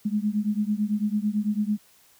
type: beating tone pair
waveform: sine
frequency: 205.9 / 214.9 Hz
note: G#3 / A3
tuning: -15 / -41 cents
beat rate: 9 Hz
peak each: -25 / -26 dBFS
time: 0.05-1.78 s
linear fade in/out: 10 ms
effects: white hiss -58 dBFS RMS until 2.19 s